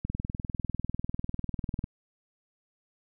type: click train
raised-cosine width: 5 ms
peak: -19 dBFS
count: 37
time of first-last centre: 0.05-1.841 s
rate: 20.1 Hz
effects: none